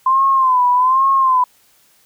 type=tone with vibrato; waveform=sine; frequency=1033 Hz; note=C6; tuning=22 cents flat; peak=-10 dBFS; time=0.06-1.44 s; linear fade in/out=5 ms; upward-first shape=sine; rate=1.2 Hz; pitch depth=86 cents each way; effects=white hiss -54 dBFS RMS until 2.05 s